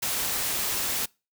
white noise, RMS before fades -28 dBFS, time 0.02-1.06 s, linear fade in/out 10 ms, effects noise-tail reverb RT60 0.3 s tail -26 dB re dry

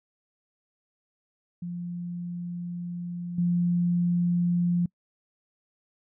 sine tone with level steps, 174.61 Hz, F3, in tune, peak -31 / -21 dBFS, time 1.62-4.86 s, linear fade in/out 5 ms, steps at 3.38 s, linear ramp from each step 5 ms, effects noise-tail reverb RT60 0.1 s tail -26 dB re dry

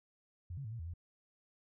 sine tone with pitch steps, 88 / 138.2 / 108.6 / 116.6 / 81.5 / 85.8 Hz, F2 / C#3 / A2 / A#2 / E2 / F2, +14 / -5 / -22 / +1 / -19 / -30 cents, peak -40 dBFS, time 0.5-0.938 s, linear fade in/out 5 ms, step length 73 ms, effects none

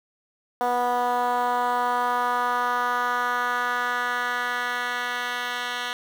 10% pulse tone with band-pass filter sweep, 244.8 Hz, B3, 15 cents flat, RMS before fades -25 dBFS, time 0.61-5.93 s, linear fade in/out 0 ms, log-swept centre 730 to 2500 Hz, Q 1.9, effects 7-bit

